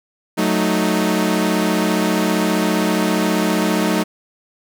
sawtooth chord, D# diminished, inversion first, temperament equal, 185 / 220 / 311.1 Hz, F#3 / A3 / D#4, 0 / 0 / 0 cents, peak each -16 dBFS, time 0.37-4.04 s, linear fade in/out 20 ms, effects none

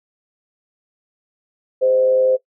sine tone with frequency modulation, 517 Hz, C5, 21 cents flat, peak -12 dBFS, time 1.81-2.37 s, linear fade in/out 20 ms, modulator 111 Hz, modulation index 0.32, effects noise-tail reverb RT60 0.1 s tail -18 dB re dry

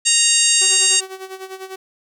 harmonic tone, 932.3 Hz, A#5, in tune, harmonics 2 / 3 / 4 / 5 / 6 / 7 / 8 / 9 / 10, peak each -29 / -20 / -22 / -21 / -27 / -20 / -18 / -20 / -24 dBFS, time 0.05-1.01 s, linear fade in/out 20 ms
sawtooth tone with tremolo, 379.8 Hz, F#4, 45 cents sharp, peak -24 dBFS, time 0.61-1.76 s, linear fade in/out 5 ms, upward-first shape sine, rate 10 Hz, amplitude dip 75%
effects none

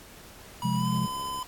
square tone with pitch glide, 971 to 1014 Hz, B5 to B5, -30 to +45 cents, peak -32 dBFS, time 0.62-1.43 s, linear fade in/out 2 ms, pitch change +75 cents, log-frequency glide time 0.74-0.88 s
sine chord, F minor, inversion second, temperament equal, 130.81 / 174.61 / 207.7 Hz, C3 / F3 / Ab3, 0 / 0 / 0 cents, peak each -29 dBFS, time 0.63-1.07 s, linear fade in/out 20 ms
click train, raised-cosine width 2 ms, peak -34 dBFS, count 32, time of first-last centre 0.93-1.39 s, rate 67.4 Hz
effects pink hiss -49 dBFS RMS until 1.47 s + AAC 64 kbps

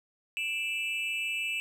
triangle tone with amplitude modulation, 2643 Hz, E7, 4 cents sharp, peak -24 dBFS, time 0.37-1.6 s, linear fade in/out 0 ms, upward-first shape sine, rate 274 Hz, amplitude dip 95%, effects none

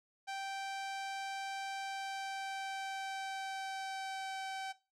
sawtooth tone with pitch glide, 781 to 769.8 Hz, G5 to G5, -7 to -32 cents, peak -35 dBFS, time 0.27-4.73 s, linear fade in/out 20 ms, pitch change -25 cents, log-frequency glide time 1.81-4.38 s, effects noise-tail reverb RT60 0.3 s tail -18 dB re dry + low-pass 7000 Hz 12 dB/octave

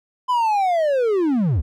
triangle linear sweep, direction down, 1019 to 58.27 Hz, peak -14 dBFS, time 0.28-1.62 s, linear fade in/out 20 ms, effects none

